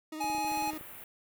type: tone with vibrato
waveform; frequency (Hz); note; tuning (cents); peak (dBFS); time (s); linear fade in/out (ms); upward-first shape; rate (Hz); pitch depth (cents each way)
40% pulse; 311.1; D#4; 0; -37; 0.12-0.78; 5; triangle; 18; 30
type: tone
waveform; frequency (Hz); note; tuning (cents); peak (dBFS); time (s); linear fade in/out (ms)
square; 839; G#5; +17; -31; 0.2-0.71; 10
type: clicks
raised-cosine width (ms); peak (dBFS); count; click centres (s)
2; -35; 11; 0.244 / 0.3 / 0.349 / 0.382 / 0.447 / 0.518 / 0.575 / 0.624 / 0.676 / 0.734 / 0.811
type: band-stop noise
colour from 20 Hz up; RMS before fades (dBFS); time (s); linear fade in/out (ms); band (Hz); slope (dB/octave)
white; -47; 0.47-1.04; 2; 2700 to 11000; 24
effects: none